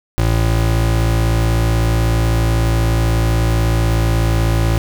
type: tone pair together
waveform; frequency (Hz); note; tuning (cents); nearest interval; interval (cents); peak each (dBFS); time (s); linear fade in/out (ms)
square; 56.05 / 112.2; A1 / A2; +33 / +34; octave; 1201; -16; 0.18-4.78; 0
effects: none